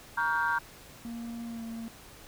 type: chord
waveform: sine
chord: G half-diminished seventh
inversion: first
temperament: just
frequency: 940.8 / 1128.9 / 1411.2 / 1568 Hz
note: Bb5 / Db6 / F6 / G6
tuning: +16 / +31 / +18 / 0 cents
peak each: -29 / -34 / -32 / -29 dBFS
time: 0.17-0.59 s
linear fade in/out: 10 ms
type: tone with pitch glide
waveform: triangle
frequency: 233.1 to 228 Hz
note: A#3 to A#3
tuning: 0 to -38 cents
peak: -34 dBFS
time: 1.05-1.88 s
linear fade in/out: 0 ms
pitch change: -38 cents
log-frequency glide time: 1.47-1.63 s
effects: tanh soft clip ceiling -18 dBFS + pink hiss -51 dBFS RMS until 2.27 s